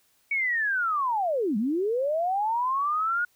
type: linear two-way sweep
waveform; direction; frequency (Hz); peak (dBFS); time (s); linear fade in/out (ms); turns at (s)
sine; down then up; 2260 to 196 to 1456; -23; 0.31-3.25; 5; 1.57
effects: white hiss -66 dBFS RMS until 3.35 s